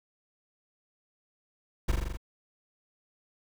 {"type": "noise with echo", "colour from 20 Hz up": "brown", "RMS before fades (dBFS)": -24, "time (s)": [1.88, 1.92], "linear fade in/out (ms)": 10, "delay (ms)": 42, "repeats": 6, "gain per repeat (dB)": -2, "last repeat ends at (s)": 2.172, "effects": []}